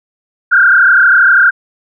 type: tone with frequency modulation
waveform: sine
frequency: 1494 Hz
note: F#6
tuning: 16 cents sharp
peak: -4 dBFS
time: 0.51-1.51 s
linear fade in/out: 20 ms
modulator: 32.5 Hz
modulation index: 3.2
effects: none